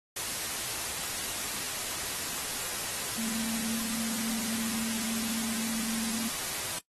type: tone in noise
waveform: sine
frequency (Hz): 225.2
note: A3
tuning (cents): +40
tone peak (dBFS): -34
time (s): 3.18-6.29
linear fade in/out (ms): 5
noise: white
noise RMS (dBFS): -34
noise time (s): 0.16-6.79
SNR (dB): -3
effects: noise-tail reverb RT60 0.1 s tail -19 dB re dry + AAC 32 kbps